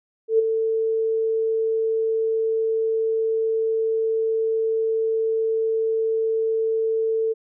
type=tone with ADSR envelope; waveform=sine; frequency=445.9 Hz; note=A4; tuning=23 cents sharp; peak=-12 dBFS; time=0.28-7.34 s; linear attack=110 ms; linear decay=15 ms; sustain=-7 dB; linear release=24 ms; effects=none